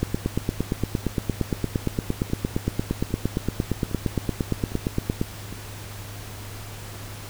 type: two click trains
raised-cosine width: 3 ms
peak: -9 / -22 dBFS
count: 46 / 5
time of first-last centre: 0.03-5.214 / 2.3-5.526 s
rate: 8.68 / 1.24 Hz
effects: added 102 Hz sine -38 dBFS peak until 7.29 s + pink hiss -40 dBFS RMS until 7.29 s